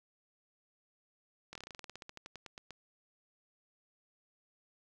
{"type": "slowing click train", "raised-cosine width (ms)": 0.2, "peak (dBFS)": -29, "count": 20, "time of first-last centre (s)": [1.53, 2.707], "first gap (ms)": 23, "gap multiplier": 1.1, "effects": []}